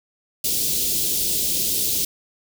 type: band-stop noise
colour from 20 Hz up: white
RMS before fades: -22 dBFS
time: 0.44-2.05 s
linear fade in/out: 5 ms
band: 470 to 3300 Hz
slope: 24 dB/octave
effects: none